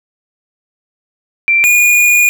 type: tone pair in turn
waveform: sine / square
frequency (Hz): 2354 / 2439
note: D7 / D#7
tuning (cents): +3 / -35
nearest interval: minor second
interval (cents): 62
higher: second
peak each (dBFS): -7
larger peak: neither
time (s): 1.48-1.64 / 1.64-2.29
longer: second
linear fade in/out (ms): 0
effects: none